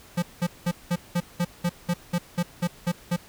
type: tone bursts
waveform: square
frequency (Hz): 174.61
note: F3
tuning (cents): 0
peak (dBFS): -22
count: 13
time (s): 0.17-3.165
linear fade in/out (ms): 10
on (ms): 55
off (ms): 190
effects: pink hiss -50 dBFS RMS until 3.28 s